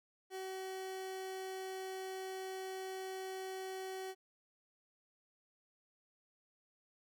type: tone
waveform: 30% pulse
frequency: 378.5 Hz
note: F#4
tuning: 39 cents sharp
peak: -39 dBFS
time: 0.3-4.15 s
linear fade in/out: 50 ms
effects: none